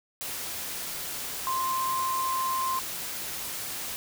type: tone in noise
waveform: sine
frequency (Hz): 1046.5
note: C6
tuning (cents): 0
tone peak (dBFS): -26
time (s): 1.47-2.79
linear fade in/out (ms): 0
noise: white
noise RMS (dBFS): -35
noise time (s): 0.21-3.96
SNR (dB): +6
effects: none